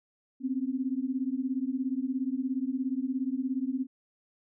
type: beating tone pair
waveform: sine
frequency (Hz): 253.1 / 270.1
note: B3 / C#4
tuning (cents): +43 / -45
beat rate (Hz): 17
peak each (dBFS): -31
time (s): 0.4-3.87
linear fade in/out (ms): 50
effects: none